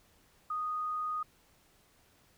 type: tone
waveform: sine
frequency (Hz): 1240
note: D#6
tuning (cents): -6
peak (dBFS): -32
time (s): 0.5-1.23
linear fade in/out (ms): 5
effects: pink hiss -66 dBFS RMS until 2.37 s